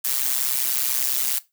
blue noise with amplitude modulation, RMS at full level -19 dBFS, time 0.04-1.39 s, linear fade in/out 10 ms, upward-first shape sine, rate 130 Hz, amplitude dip 95%, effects noise-tail reverb RT60 0.2 s tail -17 dB re dry

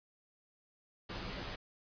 pink noise with comb filter, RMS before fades -42 dBFS, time 1.09-1.56 s, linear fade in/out 10 ms, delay 13 ms, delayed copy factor -0.8, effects resampled to 11025 Hz

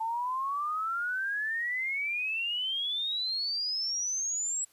sine exponential sweep, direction up, 880 to 7810 Hz, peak -29 dBFS, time 0-4.65 s, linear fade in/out 10 ms, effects white hiss -64 dBFS RMS until 4.72 s + resampled to 32000 Hz

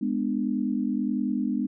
sine chord, G# diminished, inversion none, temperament just, 207.7 / 249.2 / 299 Hz, G#3 / B3 / D4, 0 / +16 / +31 cents, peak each -28 / -27 / -30 dBFS, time 0.01-1.67 s, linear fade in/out 10 ms, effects none

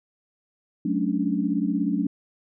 sine chord, D major seventh, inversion first, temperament equal with one note detuned, 185 / 216.1 / 277.2 / 293.7 Hz, F#3 / A3 / C#4 / D4, 0 / -31 / 0 / 0 cents, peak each -27 dBFS, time 0.85-2.07 s, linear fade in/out 5 ms, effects none

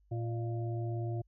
harmonic tone with a mistuned harmonic, 115.8 Hz, A#2, 11 cents flat, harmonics 1 / 3 / 5 / 6, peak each -33 / -41 / -49 / -46 dBFS, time 0.11-1.22 s, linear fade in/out 10 ms, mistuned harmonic 5, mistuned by +56 cents, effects added 50 Hz sine -64 dBFS peak until 1.27 s

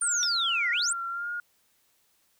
sine exponential two-way sweep, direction down then up, 9340 to 1837 to 9340 Hz, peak -24 dBFS, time 0.01-0.93 s, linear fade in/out 5 ms, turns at 0.71 s
sine tone with vibrato, 1396.9 Hz, F6, in tune, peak -30 dBFS, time 0.02-1.4 s, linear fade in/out 2 ms, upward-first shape sine, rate 1.7 Hz, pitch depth 38 cents each way
sine tone with exponential decay, 3600 Hz, A7, 39 cents sharp, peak -23 dBFS, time 0.23-0.3 s, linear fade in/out 0 ms, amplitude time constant 15 ms
effects tanh soft clip ceiling -15 dBFS + white hiss -68 dBFS RMS until 2.39 s

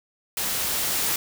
white noise with level ramp, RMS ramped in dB -27 to -24 dBFS, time 0.37-1.16 s, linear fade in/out 2 ms, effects none

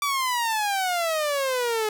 sawtooth exponential sweep, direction down, 1166 to 422.5 Hz, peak -19 dBFS, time 0.02-1.89 s, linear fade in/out 2 ms, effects none

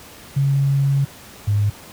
sine tone pair in turn, 138.59 / 103.11 Hz, C#3 / G#2, 0 / -12 cents, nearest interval perfect fourth, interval 512 cents, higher first, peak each -14 dBFS, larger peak neither, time 0.36-1.05 / 1.47-1.7 s, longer first, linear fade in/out 10 ms, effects pink hiss -41 dBFS RMS until 1.92 s + high-pass 60 Hz 12 dB/octave

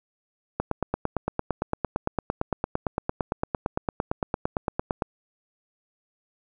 click train, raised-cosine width 1 ms, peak -10 dBFS, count 40, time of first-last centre 0.6-5.022 s, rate 8.82 Hz, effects none

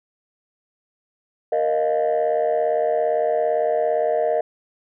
sine chord, Bb suspended fourth, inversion none, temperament just, 466.2 / 621.6 / 699.2 Hz, Bb4 / Eb5 / F5, 0 / -2 / +2 cents, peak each -21 / -19 / -22 dBFS, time 1.52-4.41 s, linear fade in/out 5 ms, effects tanh soft clip ceiling -13 dBFS

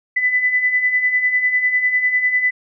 sine beating tone pair, 1991 / 2001 Hz, B6 / B6, +14 / +22 cents, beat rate 10 Hz, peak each -22 / -15 dBFS, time 0.16-2.51 s, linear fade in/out 10 ms, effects none

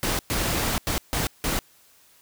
pink noise bursts at uneven times, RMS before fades -25 dBFS, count 5, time 0.03-0.19 / 0.3-0.78 / 0.87-0.98 / 1.13-1.27 / 1.44-1.59 s, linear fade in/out 0 ms, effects white hiss -57 dBFS RMS until 2.21 s

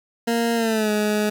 20% pulse tone with pitch glide, 232.5 to 210.8 Hz, A#3 to G#3, -4 to +26 cents, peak -14 dBFS, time 0.27-1.3 s, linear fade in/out 10 ms, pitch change -170 cents, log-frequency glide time 0.55-0.91 s, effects 9-bit

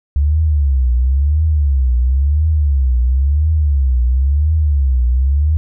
sine tone with vibrato, 69.3 Hz, C#2, in tune, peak -10 dBFS, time 0.16-5.57 s, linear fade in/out 0 ms, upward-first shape triangle, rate 0.97 Hz, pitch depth 250 cents each way, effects none

